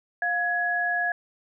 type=tone pair together; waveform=sine; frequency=705 / 1676.8 Hz; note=F5 / G#6; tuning=+16 / +16 cents; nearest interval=octave + minor third; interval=1500 cents; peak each=-28 / -24 dBFS; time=0.22-1.12 s; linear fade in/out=2 ms; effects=none